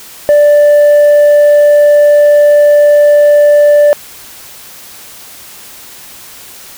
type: tone with tanh clipping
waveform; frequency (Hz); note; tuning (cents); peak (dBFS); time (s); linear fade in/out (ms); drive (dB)
sine; 587.3; D5; 0; -3; 0.29-3.93; 0; 2
effects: white hiss -32 dBFS RMS until 6.77 s